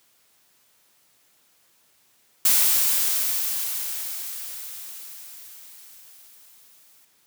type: noise with exponential decay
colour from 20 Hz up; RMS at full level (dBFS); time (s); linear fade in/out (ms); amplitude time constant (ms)
blue; -17; 2.45-7.05; 5; 1000
effects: white hiss -62 dBFS RMS until 7.26 s + high-pass 80 Hz 12 dB/octave